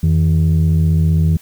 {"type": "tone pair together", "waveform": "sine", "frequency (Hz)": [85.39, 160.8], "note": ["F2", "E3"], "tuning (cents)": [-38, -43], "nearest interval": "major seventh", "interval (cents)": 1095, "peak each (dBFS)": -11, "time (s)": [0.03, 1.37], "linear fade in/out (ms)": 5, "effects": ["tanh soft clip ceiling -7 dBFS", "white hiss -46 dBFS RMS until 1.41 s"]}